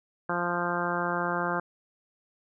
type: harmonic tone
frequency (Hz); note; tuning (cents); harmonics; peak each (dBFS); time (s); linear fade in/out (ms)
174.61; F3; 0; 1 / 2 / 3 / 4 / 5 / 6 / 7 / 8 / 9; -35 / -35 / -35 / -35 / -35 / -35 / -35 / -35 / -35; 0.29-1.6; 5
effects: none